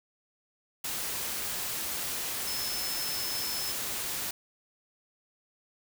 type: tone in noise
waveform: sine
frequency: 5240 Hz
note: E8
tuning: 11 cents flat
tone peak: -35 dBFS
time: 2.47-3.72 s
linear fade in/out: 5 ms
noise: white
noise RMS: -34 dBFS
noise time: 0.84-4.31 s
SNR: -4 dB
effects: none